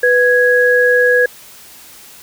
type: tone pair together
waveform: sine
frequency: 493.9 / 1661.2 Hz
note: B4 / G#6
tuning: 0 / 0 cents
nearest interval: octave + major sixth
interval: 2100 cents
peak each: -11 dBFS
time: 0.03-1.26 s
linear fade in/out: 5 ms
effects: white hiss -39 dBFS RMS until 2.22 s